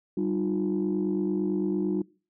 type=tone cluster; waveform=sine; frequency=193.2 / 307.5 / 356.4 Hz; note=G3 / D#4 / F4; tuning=-25 / -20 / +35 cents; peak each=-28 dBFS; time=0.17-2.02 s; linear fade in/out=5 ms; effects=noise-tail reverb RT60 0.4 s tail -24 dB re dry + tanh soft clip ceiling -18 dBFS